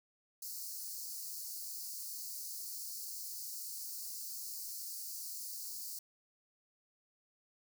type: high-pass noise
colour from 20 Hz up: white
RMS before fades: -44 dBFS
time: 0.42-5.99 s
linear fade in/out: 5 ms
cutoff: 4300 Hz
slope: 96 dB/octave
effects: none